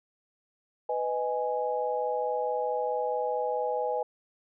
sine chord, G# minor, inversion first, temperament just, 498.4 / 623 / 830.6 Hz, B4 / D#5 / G#5, +16 / +2 / 0 cents, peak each -30 / -33 / -31 dBFS, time 0.89-4.03 s, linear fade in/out 5 ms, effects none

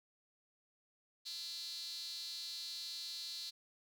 sawtooth tone with high-pass filter, 339.4 Hz, F4, 49 cents flat, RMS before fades -45 dBFS, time 1.25-3.51 s, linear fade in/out 20 ms, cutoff 4200 Hz, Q 8.4, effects none

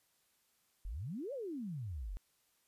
sine exponential two-way sweep, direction up then down, 39 to 587.3 to 39 Hz, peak -39 dBFS, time 0.85-2.17 s, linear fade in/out 0 ms, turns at 1.33 s, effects white hiss -75 dBFS RMS until 2.67 s + resampled to 32000 Hz

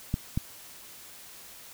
clicks, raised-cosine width 5 ms, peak -14 dBFS, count 2, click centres 0.141 / 0.375 s, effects white hiss -48 dBFS RMS until 1.73 s

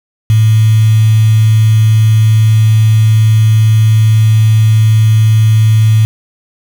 sine tone with quantisation, 109.7 Hz, A2, 5 cents flat, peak -4 dBFS, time 0.3-6.05 s, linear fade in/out 0 ms, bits 4, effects none

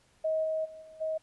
sine tone with level steps, 633 Hz, D#5, 30 cents sharp, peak -26 / -28 / -44 / -48 / -29 dBFS, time 0.24-1.18 s, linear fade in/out 10 ms, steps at 0.43 / 0.64 / 0.81 / 1 s, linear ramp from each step 20 ms, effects pink hiss -66 dBFS RMS until 1.22 s + resampled to 24000 Hz

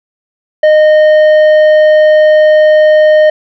sine tone with tanh clipping, 615 Hz, D#5, 20 cents flat, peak -4 dBFS, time 0.63-3.3 s, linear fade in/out 5 ms, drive 8 dB, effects none

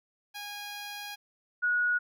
10% pulse / sine tone pair in turn, 821 / 1456.1 Hz, G#5 / F#6, -20 / -28 cents, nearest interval minor seventh, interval 992 cents, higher second, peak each -30 / -24 dBFS, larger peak second, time 0.34-1.16 / 1.62-1.99 s, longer first, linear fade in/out 20 ms, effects none

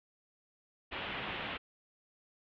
white low-pass noise, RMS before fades -40 dBFS, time 0.91-1.58 s, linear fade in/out 20 ms, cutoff 3300 Hz, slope 48 dB/octave, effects none

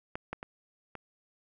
clicks, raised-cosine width 0.5 ms, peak -20 / -20 / -25 / -26 dBFS, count 4, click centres 0.155 / 0.33 / 0.429 / 0.953 s, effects none

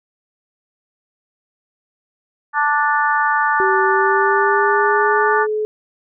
harmonic tone, 293.7 Hz, D4, in tune, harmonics 3 / 4 / 5 / 6, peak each -18 / -19 / -20 / -21 dBFS, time 2.53-5.47 s, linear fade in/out 50 ms
sine tone with pitch glide, 383.4 to 427.9 Hz, G4 to A4, -38 to -48 cents, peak -17 dBFS, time 3.6-5.65 s, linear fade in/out 0 ms, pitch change +190 cents, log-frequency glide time 3.83-5.48 s
effects none

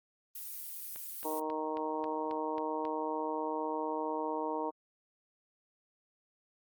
violet noise, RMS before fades -42 dBFS, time 0.35-1.4 s, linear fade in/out 5 ms
click train, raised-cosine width 0.3 ms, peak -31 dBFS, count 8, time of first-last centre 0.96-2.852 s, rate 3.7 Hz
harmonic tone, 155.56 Hz, D#3, in tune, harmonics 2 / 3 / 4 / 5 / 6 / 7, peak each -39 / -38 / -41 / -44 / -37 / -45 dBFS, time 1.24-4.71 s, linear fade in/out 20 ms
effects Opus 24 kbps

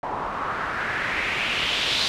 white noise with low-pass filter sweep, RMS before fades -26 dBFS, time 0.03-2.08 s, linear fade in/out 0 ms, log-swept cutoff 900 to 4000 Hz, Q 3, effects none

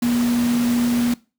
sine tone in noise, 240 Hz, B3, 49 cents flat, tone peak -16 dBFS, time 0.02-1.14 s, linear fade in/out 5 ms, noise pink, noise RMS -29 dBFS, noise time 0.02-1.14 s, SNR +10 dB, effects noise-tail reverb RT60 0.3 s tail -20 dB re dry + high-pass 100 Hz 12 dB/octave

